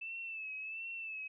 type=tone with vibrato; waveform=sine; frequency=2632 Hz; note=E7; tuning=3 cents flat; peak=-40 dBFS; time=0.01-1.28 s; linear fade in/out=10 ms; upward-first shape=sine; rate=1.4 Hz; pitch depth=55 cents each way; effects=none